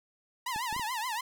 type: tone with vibrato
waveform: sawtooth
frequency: 939 Hz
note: A#5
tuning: 12 cents sharp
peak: -28 dBFS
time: 0.46-1.21 s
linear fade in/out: 5 ms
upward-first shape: triangle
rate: 7 Hz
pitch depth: 210 cents each way
type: clicks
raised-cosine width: 3 ms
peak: -31 dBFS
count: 4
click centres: 0.561 / 0.727 / 0.764 / 0.796 s
effects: none